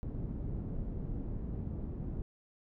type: low-pass noise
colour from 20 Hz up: pink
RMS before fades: -38 dBFS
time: 0.03-2.22 s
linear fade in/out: 0 ms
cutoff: 250 Hz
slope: 12 dB/octave
effects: none